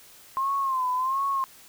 sine tone with vibrato, 1053 Hz, C6, 11 cents sharp, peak -23 dBFS, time 0.37-1.44 s, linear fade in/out 0 ms, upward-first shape sine, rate 1.4 Hz, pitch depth 86 cents each way, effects white hiss -51 dBFS RMS until 1.68 s

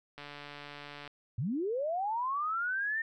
click train, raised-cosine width 0.3 ms, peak -29 dBFS, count 131, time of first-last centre 0.18-1.077 s, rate 145 Hz
sine linear sweep, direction up, 99.3 to 1831 Hz, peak -30 dBFS, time 1.38-3.02 s, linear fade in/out 5 ms
effects none

